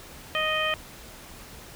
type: harmonic tone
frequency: 622.3 Hz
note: D#5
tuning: in tune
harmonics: 1 / 2 / 3 / 4 / 5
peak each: -30 / -30 / -30 / -30 / -30 dBFS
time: 0.35-0.74 s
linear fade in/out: 0 ms
effects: pink hiss -45 dBFS RMS until 1.75 s